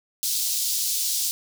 pink high-pass noise, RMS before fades -25 dBFS, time 0.23-1.31 s, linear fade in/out 0 ms, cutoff 4300 Hz, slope 24 dB/octave, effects none

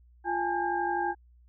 sine tone cluster, 347.6 / 815 / 867 / 1603 Hz, F4 / G#5 / A5 / G6, -8 / -33 / -26 / +38 cents, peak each -33 / -29 / -34 / -35 dBFS, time 0.24-1.15 s, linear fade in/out 50 ms, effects added 60 Hz sine -55 dBFS peak until 1.48 s

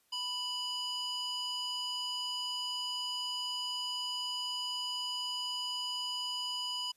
square tone with band-pass filter, 988 Hz, B5, in tune, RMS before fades -37 dBFS, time 0.12-6.92 s, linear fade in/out 10 ms, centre 4000 Hz, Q 6.1, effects white hiss -72 dBFS RMS until 6.96 s + resampled to 32000 Hz

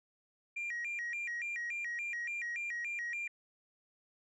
sine tone with vibrato, 2127 Hz, C7, 28 cents sharp, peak -34 dBFS, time 0.56-3.28 s, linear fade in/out 10 ms, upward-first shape square, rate 3.5 Hz, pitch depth 200 cents each way, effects tanh soft clip ceiling -34 dBFS

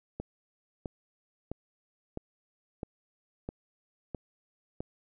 click train, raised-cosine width 2 ms, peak -22 dBFS, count 8, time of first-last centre 0.2-4.805 s, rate 1.52 Hz, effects none

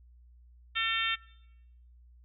harmonic tone, 450 Hz, A4, 39 cents sharp, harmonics 3 / 4 / 5 / 6 / 7 / 8, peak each -35 / -35 / -35 / -35 / -35 / -35 dBFS, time 0.75-1.16 s, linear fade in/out 20 ms, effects noise-tail reverb RT60 0.9 s tail -21 dB re dry + added 60 Hz sine -54 dBFS peak until 2.24 s

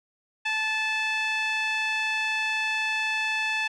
sawtooth tone with band-pass filter, 872 Hz, A5, 16 cents flat, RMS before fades -27 dBFS, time 0.45-3.68 s, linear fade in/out 10 ms, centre 2400 Hz, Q 2.7, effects resampled to 24000 Hz

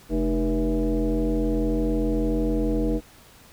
sine tone with frequency modulation, 130.81 Hz, C3, in tune, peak -20 dBFS, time 0.09-3.01 s, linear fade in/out 50 ms, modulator 175 Hz, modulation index 2.1, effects pink hiss -51 dBFS RMS until 3.52 s

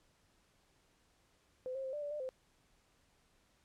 sine tone with pitch steps, 511 / 535 / 526 / 591 / 581 / 597 / 518 Hz, C5 / C5 / C5 / D5 / D5 / D5 / C5, -41 / +38 / +9 / +11 / -19 / +28 / -17 cents, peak -38 dBFS, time 1.66-2.29 s, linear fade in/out 0 ms, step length 90 ms, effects pink hiss -72 dBFS RMS until 3.64 s + low-pass 10000 Hz 12 dB/octave

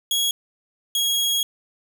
sawtooth tone pair in turn, 3322 / 3304 Hz, G#7 / G#7, 0 / -10 cents, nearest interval unison, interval 10 cents, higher first, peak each -16 dBFS, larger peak neither, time 0.11-0.31 / 0.95-1.43 s, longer second, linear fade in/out 2 ms, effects 8-bit

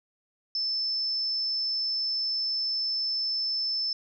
sine tone, 5274 Hz, E8, in tune, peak -26 dBFS, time 0.55-3.93 s, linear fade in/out 2 ms, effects none

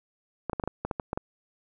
clicks, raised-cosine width 1 ms, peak -15 dBFS, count 10, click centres 0.497 / 0.532 / 0.598 / 0.638 / 0.676 / 0.85 / 0.912 / 0.998 / 1.131 / 1.175 s, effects none

